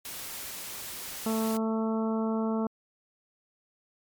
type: noise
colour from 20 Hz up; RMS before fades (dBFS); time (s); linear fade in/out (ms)
white; -39; 0.05-1.57; 2
type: harmonic tone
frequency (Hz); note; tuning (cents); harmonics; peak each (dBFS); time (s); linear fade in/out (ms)
221.9; A3; +15; 1 / 2 / 3 / 4 / 5 / 6; -27 / -33 / -37 / -39 / -41 / -43; 1.26-2.67; 2
effects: MP3 96 kbps